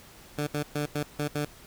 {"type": "tone bursts at uneven times", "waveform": "15% pulse", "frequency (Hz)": 147.6, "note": "D3", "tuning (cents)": 9, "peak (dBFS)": -21, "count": 6, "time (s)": [[0.38, 0.47], [0.54, 0.63], [0.75, 0.86], [0.95, 1.03], [1.19, 1.28], [1.35, 1.45]], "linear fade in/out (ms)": 5, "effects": ["pink hiss -51 dBFS RMS until 1.66 s"]}